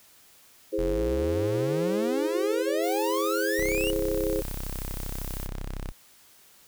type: chord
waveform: sine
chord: E augmented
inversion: none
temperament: equal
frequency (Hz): 329.6 / 415.3 / 523.3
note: E4 / G#4 / B#4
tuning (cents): 0 / 0 / 0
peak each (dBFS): -30 / -29 / -29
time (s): 0.72-4.42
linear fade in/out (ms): 20
type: exponential sweep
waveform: 45% pulse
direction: up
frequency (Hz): 40.57 to 2960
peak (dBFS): -29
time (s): 0.78-3.91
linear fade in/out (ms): 10
type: noise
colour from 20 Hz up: blue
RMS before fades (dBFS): -41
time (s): 2.8-5.49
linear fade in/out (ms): 50
type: tone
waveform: sawtooth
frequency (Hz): 32.7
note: C1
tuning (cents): 0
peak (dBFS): -28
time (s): 3.58-5.92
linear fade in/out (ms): 10
effects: white hiss -56 dBFS RMS until 6.67 s